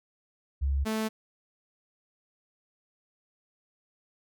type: tone pair in turn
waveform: sine / sawtooth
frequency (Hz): 69 / 219.1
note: C#2 / A3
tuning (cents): -7 / -7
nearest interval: octave + minor sixth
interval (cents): 2000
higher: second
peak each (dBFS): -24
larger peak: neither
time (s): 0.61-0.85 / 0.85-1.09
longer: neither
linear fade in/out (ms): 20
effects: none